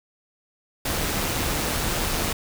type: noise with amplitude modulation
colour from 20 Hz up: pink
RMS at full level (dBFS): -24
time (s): 0.85-2.33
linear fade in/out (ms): 5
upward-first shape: sine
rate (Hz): 157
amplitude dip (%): 30
effects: none